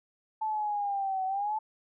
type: linear two-way sweep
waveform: sine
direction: down then up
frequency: 877 to 751 to 877 Hz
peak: -28 dBFS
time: 0.41-1.59 s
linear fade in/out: 10 ms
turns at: 1.25 s
effects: none